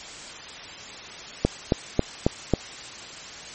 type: click train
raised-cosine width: 2 ms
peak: -4 dBFS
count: 5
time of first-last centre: 1.45-2.537 s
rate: 3.68 Hz
effects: white hiss -39 dBFS RMS until 3.54 s + MP3 32 kbps